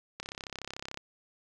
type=click train; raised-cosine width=0.2 ms; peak=-21 dBFS; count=27; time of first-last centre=0.2-0.974 s; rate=33.6 Hz; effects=none